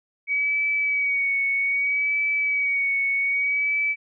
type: tone with vibrato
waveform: sine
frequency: 2260 Hz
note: C#7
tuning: 33 cents sharp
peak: -20 dBFS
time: 0.27-3.96 s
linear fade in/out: 50 ms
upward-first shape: sine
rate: 0.63 Hz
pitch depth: 33 cents each way
effects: none